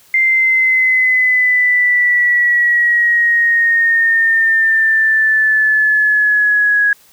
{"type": "exponential sweep", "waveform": "sine", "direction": "down", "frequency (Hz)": [2093, 1661.2], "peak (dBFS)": -9, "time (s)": [0.14, 6.93], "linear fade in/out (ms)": 2, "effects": ["white hiss -48 dBFS RMS until 7.12 s"]}